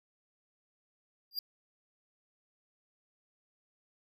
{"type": "tone with exponential growth", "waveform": "square", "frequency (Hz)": 4793, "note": "D8", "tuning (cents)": 34, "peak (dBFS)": -29, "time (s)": [1.31, 1.39], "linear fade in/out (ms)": 2, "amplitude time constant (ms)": 17, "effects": []}